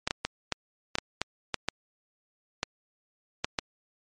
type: clicks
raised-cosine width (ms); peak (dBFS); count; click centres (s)
0.2; -9; 12; 0.075 / 0.109 / 0.25 / 0.523 / 0.954 / 0.985 / 1.216 / 1.543 / 1.686 / 2.631 / 3.445 / 3.588
effects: MP3 48 kbps